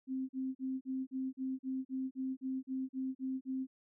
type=tone bursts; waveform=sine; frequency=262.3 Hz; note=C4; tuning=4 cents sharp; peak=-34 dBFS; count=14; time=0.07-3.67 s; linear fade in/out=50 ms; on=220 ms; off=40 ms; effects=none